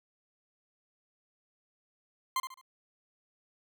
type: tone with echo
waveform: 40% pulse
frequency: 1046.5 Hz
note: C6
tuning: in tune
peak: -27 dBFS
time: 2.36-2.4 s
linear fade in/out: 2 ms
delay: 71 ms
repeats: 3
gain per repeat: -9 dB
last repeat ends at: 2.613 s
effects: none